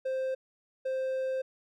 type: tone pair in turn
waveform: triangle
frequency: 524 / 524 Hz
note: C5 / C5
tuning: +2 / +2 cents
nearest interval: unison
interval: 0 cents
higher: neither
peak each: -27 dBFS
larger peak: neither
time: 0.05-0.35 / 0.85-1.42 s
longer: second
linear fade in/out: 10 ms
effects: none